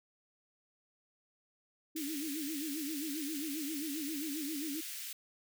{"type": "tone with vibrato", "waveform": "sine", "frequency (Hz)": 298.8, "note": "D4", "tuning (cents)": 30, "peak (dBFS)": -37, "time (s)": [1.95, 4.81], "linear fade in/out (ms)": 10, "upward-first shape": "sine", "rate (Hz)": 7.5, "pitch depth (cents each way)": 140}
{"type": "high-pass noise", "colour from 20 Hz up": "white", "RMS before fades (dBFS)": -43, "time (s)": [1.96, 5.13], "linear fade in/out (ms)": 5, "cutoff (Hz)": 1800, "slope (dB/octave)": 24}
{"effects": []}